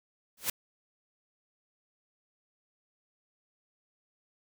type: noise with exponential growth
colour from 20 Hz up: white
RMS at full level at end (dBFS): -25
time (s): 0.37-0.5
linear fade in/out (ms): 5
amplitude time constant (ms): 27
effects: none